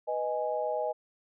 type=chord; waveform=sine; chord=G# minor; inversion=first; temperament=equal; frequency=493.9 / 622.3 / 830.6 Hz; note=B4 / D#5 / G#5; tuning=0 / 0 / 0 cents; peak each=-34 / -31 / -34 dBFS; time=0.07-0.93 s; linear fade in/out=20 ms; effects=none